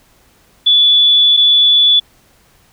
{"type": "tone pair in turn", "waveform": "sine", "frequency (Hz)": [3448, 3448], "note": ["A7", "A7"], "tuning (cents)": [-36, -36], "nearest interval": "unison", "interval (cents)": 0, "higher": "neither", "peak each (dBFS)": -6, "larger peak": "neither", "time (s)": [[0.66, 1.37], [1.37, 2]], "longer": "first", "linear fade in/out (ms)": 10, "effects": ["pink hiss -51 dBFS RMS until 2.72 s"]}